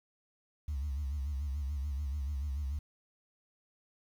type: tone with vibrato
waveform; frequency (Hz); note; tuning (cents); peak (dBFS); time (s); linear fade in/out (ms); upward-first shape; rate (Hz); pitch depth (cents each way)
sine; 70.5; C#2; +30; -31; 0.68-2.79; 5; sine; 6.9; 120
effects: tanh soft clip ceiling -30 dBFS + 10-bit